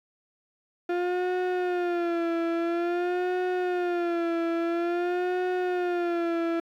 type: tone with vibrato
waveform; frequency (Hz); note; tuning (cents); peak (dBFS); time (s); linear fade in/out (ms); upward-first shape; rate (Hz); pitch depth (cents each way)
35% pulse; 349.2; F4; 0; -23; 0.89-6.6; 5; sine; 0.49; 75
effects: low-pass 2000 Hz 12 dB/octave + 10-bit